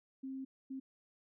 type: tone bursts at uneven times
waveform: sine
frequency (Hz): 266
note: C4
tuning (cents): +29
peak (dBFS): -40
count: 2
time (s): 0.23-0.45 / 0.7-0.8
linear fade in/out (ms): 10
effects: none